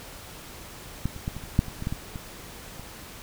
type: clicks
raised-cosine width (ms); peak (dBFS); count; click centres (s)
5; -13 / -27 / -16 / -25 / -28 / -6 / -25 / -20 / -15 / -17 / -22 / -27; 12; 1.056 / 1.163 / 1.279 / 1.366 / 1.438 / 1.591 / 1.683 / 1.824 / 1.871 / 1.925 / 2.158 / 2.796
effects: pink hiss -43 dBFS RMS until 3.22 s